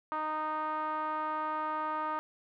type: tone with low-pass filter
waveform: 5% pulse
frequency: 309.3 Hz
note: D#4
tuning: 10 cents flat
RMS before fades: -34 dBFS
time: 0.12-2.19 s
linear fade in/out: 0 ms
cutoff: 1100 Hz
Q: 7.5
effects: none